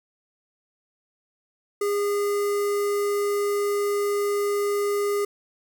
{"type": "tone with notch filter", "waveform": "square", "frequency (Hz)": 407.9, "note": "G#4", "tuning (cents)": -31, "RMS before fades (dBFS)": -24, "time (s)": [1.81, 5.25], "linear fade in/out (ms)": 5, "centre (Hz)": 3300, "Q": 0.94, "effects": ["10-bit"]}